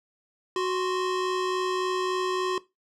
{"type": "tone pair together", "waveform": "square", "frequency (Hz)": [370, 1046.5], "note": ["F#4", "C6"], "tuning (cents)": [0, 0], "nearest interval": "octave + tritone", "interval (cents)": 1800, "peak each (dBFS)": [-26, -32], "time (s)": [0.56, 2.58], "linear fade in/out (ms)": 2, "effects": ["noise-tail reverb RT60 0.2 s tail -17 dB re dry", "low-pass 6000 Hz 12 dB/octave"]}